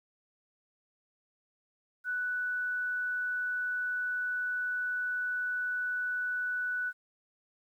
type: tone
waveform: sine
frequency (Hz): 1484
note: F#6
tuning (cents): +5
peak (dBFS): -30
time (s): 2.04-6.93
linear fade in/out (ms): 50
effects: 11-bit